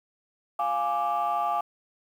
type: chord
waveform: sine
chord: D diminished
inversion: first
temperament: equal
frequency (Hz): 698.5 / 830.6 / 1174.7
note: F5 / Ab5 / D6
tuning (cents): 0 / 0 / 0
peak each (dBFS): -27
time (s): 0.59-1.61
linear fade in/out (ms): 5
effects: tanh soft clip ceiling -19 dBFS + 9-bit